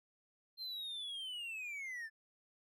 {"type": "linear sweep", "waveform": "triangle", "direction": "down", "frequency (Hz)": [4186, 1734], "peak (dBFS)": -40, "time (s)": [0.57, 2.1], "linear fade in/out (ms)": 50, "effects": []}